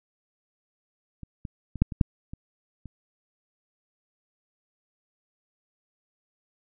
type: clicks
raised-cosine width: 5 ms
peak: -27 / -22 / -23 / -6 / -22 / -6 / -25 / -28 dBFS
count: 8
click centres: 1.233 / 1.452 / 1.757 / 1.82 / 1.922 / 2.012 / 2.335 / 2.857 s
effects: none